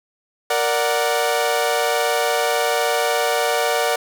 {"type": "chord", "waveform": "sawtooth", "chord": "Bb augmented", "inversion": "none", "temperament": "equal", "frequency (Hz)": [466.2, 587.3, 740], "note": ["Bb4", "D5", "F#5"], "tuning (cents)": [0, 0, 0], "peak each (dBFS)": -18, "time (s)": [0.5, 3.96], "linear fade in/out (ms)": 5, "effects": []}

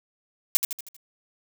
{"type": "noise with echo", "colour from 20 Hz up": "blue", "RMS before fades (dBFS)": -18, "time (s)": [0.55, 0.57], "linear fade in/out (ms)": 0, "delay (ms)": 79, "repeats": 5, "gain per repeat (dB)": -6, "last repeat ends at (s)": 0.965, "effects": []}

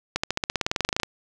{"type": "accelerating click train", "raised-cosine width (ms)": 0.2, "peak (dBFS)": -6, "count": 18, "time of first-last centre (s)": [0.16, 1.033], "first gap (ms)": 75, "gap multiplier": 0.95, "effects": []}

